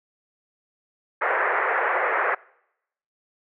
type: band-pass noise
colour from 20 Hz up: white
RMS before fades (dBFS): -23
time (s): 1.21-2.35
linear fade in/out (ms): 10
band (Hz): 400 to 2000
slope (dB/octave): 48
effects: noise-tail reverb RT60 0.8 s tail -24 dB re dry